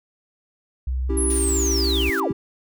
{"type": "tone", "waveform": "sine", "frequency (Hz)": 63.9, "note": "C2", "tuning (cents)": -40, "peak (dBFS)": -21, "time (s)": [0.87, 2.1], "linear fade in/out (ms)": 5}
{"type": "chord", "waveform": "triangle", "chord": "C# diminished", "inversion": "none", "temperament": "equal", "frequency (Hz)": [277.2, 329.6, 392], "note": ["C#4", "E4", "G4"], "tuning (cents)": [0, 0, 0], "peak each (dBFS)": [-27, -26, -24], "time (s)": [1.09, 2.33], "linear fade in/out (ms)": 10}
{"type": "linear sweep", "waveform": "sine", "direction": "down", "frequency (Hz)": [11150, 53.1], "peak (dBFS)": -22, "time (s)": [1.17, 2.32], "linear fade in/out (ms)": 5}
{"type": "noise with tremolo", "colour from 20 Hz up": "white", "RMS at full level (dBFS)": -36, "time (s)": [1.3, 2.2], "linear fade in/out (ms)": 0, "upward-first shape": "sine", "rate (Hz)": 17, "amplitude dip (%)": 25}
{"effects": []}